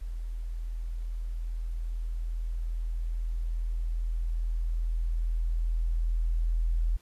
sine tone with level ramp, 41.2 Hz, E1, in tune, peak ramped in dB -32 to -23 dBFS, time 0.01-6.97 s, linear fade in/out 10 ms, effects pink hiss -62 dBFS RMS until 7.01 s + resampled to 32000 Hz

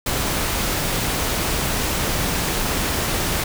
pink noise, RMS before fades -22 dBFS, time 0.06-3.44 s, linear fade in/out 5 ms, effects none

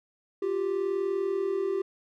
triangle tone pair together, 351.6 / 392 Hz, F4 / G4, +12 / 0 cents, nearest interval major second, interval 188 cents, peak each -30 / -25 dBFS, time 0.42-1.82 s, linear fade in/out 5 ms, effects none

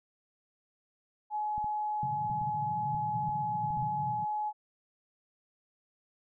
sine tone, 846 Hz, G#5, 32 cents sharp, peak -30 dBFS, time 1.3-4.53 s, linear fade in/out 50 ms
clicks, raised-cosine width 5 ms, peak -33 dBFS, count 9, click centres 1.58 / 1.644 / 2.299 / 2.415 / 2.947 / 3.291 / 3.705 / 3.774 / 3.824 s
pink band-pass noise, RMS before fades -40 dBFS, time 2.03-4.25 s, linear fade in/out 2 ms, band 120 to 170 Hz, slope 48 dB/octave
effects none

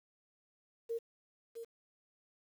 sine tone with echo, 461.1 Hz, A#4, 19 cents flat, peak -34 dBFS, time 0.89-0.99 s, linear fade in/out 20 ms, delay 660 ms, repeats 1, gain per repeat -8 dB, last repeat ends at 1.65 s, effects 10-bit

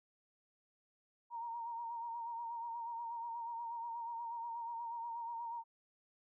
sine tone with vibrato, 932.3 Hz, A#5, in tune, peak -40 dBFS, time 1.3-5.64 s, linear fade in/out 50 ms, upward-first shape sine, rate 8.3 Hz, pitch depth 39 cents each way, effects none

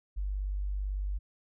sine tone, 49 Hz, G1, in tune, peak -30 dBFS, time 0.16-1.19 s, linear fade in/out 20 ms, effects none

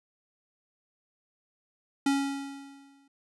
square tone with exponential decay, 277.2 Hz, C#4, in tune, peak -22 dBFS, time 2.06-3.08 s, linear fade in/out 5 ms, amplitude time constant 220 ms, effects resampled to 24000 Hz

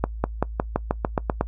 accelerating click train, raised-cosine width 1 ms, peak -6 dBFS, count 10, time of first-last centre 0.04-1.41 s, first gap 200 ms, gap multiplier 0.93, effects noise-tail reverb RT60 0.1 s tail -22 dB re dry + added 55 Hz sine -30 dBFS peak until 1.47 s

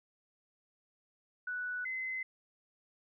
sine tone pair in turn, 1480 / 2049 Hz, F#6 / C7, 0 / -37 cents, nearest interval tritone, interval 563 cents, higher second, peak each -35 / -35 dBFS, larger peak neither, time 1.47-1.85 / 1.85-2.23 s, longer neither, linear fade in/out 5 ms, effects none

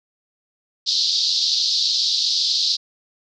white band-pass noise, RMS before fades -20 dBFS, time 0.86-2.77 s, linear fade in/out 20 ms, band 3800 to 5000 Hz, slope 48 dB/octave, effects none

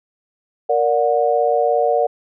sine chord, Bb augmented, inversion none, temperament just, 466.2 / 582.7 / 728.4 Hz, Bb4 / D5 / F#5, 0 / -14 / -27 cents, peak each -18 dBFS, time 0.69-2.07 s, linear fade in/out 10 ms, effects none

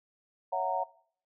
sine chord, F# dominant seventh, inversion second, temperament just, 555 / 666 / 740 / 925 Hz, C#5 / E5 / F#5 / A#5, +2 / +18 / 0 / -14 cents, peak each -36 / -36 / -32 / -33 dBFS, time 0.52-0.84 s, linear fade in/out 10 ms, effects noise-tail reverb RT60 0.6 s tail -21 dB re dry

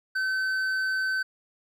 triangle tone with hard clipping, 1531 Hz, G6, 41 cents flat, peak -26 dBFS, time 0.15-1.23 s, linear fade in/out 10 ms, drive 9 dB, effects none

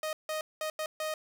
sawtooth tone bursts at uneven times, 622.3 Hz, D#5, in tune, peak -28 dBFS, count 5, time 0.03-0.13 / 0.29-0.41 / 0.61-0.7 / 0.79-0.86 / 1-1.14 s, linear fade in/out 2 ms, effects none

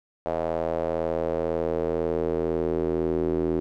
square tone with band-pass filter sweep, 41 Hz, E1, 9 cents flat, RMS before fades -26 dBFS, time 0.26-3.6 s, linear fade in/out 0 ms, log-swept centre 620 to 350 Hz, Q 3.6, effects none

